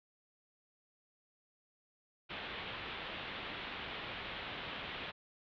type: low-pass noise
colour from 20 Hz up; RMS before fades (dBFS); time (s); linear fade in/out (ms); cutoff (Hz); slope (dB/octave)
white; -44; 2.29-5.12; 20; 3600; 48
effects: none